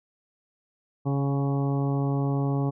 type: harmonic tone with a mistuned harmonic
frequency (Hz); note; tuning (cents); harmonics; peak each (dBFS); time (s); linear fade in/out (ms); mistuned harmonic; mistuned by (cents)
139; C#3; +5; 1 / 2 / 3 / 4 / 5 / 6 / 7 / 8; -24 / -29 / -34 / -39 / -39 / -39 / -46 / -42; 1.05-2.71; 20; 5; +23
effects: none